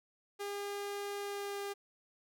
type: tone with pitch glide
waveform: sawtooth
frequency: 404.6 to 401.8 Hz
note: G#4 to G4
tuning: -45 to +43 cents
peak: -34 dBFS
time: 0.39-1.74 s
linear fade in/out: 20 ms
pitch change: -12 cents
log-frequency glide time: 1.2-1.6 s
effects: none